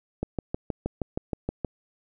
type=click train; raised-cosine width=2 ms; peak=-14 dBFS; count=10; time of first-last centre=0.23-1.647 s; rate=6.35 Hz; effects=none